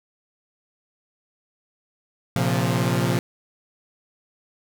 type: chord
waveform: sawtooth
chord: Bb suspended second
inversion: none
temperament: equal with one note detuned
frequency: 116.54 / 134.1 / 174.61 Hz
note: Bb2 / C3 / F3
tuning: 0 / +43 / 0 cents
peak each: -20 dBFS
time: 2.36-3.19 s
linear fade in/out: 0 ms
effects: none